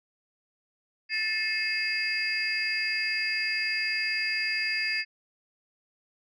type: tone cluster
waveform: sine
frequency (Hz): 1762 / 2144 / 2583 / 4820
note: A6 / C7 / E7 / D8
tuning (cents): +2 / +42 / -36 / +44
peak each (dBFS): -31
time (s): 1.09-5.05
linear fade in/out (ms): 50
effects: tanh soft clip ceiling -18 dBFS